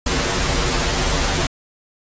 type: noise with comb filter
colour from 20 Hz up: pink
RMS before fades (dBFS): -19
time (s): 0.06-1.47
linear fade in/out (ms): 5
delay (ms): 9.6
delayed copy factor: -0.85
effects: resampled to 16000 Hz